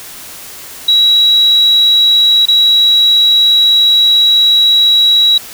sine tone with dropouts, 3881 Hz, B7, 31 cents flat, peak -5 dBFS, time 0.88-5.38 s, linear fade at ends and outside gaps 5 ms, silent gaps 2.456-2.483 s, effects white hiss -30 dBFS RMS until 5.53 s

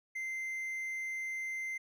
triangle tone, 2080 Hz, C7, 11 cents flat, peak -34 dBFS, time 0.15-1.78 s, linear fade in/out 10 ms, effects none

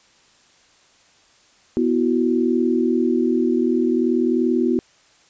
sine chord, B suspended fourth, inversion none, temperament equal, 246.9 / 329.6 / 370 Hz, B3 / E4 / F#4, 0 / 0 / 0 cents, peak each -19 / -21 / -21 dBFS, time 1.77-4.79 s, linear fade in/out 0 ms, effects white hiss -55 dBFS RMS until 5.29 s + resampled to 16000 Hz

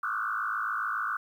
sine tone with frequency modulation, 1318.5 Hz, E6, in tune, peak -28 dBFS, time 0.03-1.17 s, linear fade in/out 5 ms, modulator 53.6 Hz, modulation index 3.7, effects 10-bit

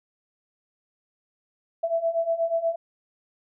sine beating tone pair, 659.3 / 667.6 Hz, E5 / E5, 0 / +22 cents, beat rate 8.3 Hz, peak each -27 / -24 dBFS, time 1.83-2.76 s, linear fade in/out 10 ms, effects none

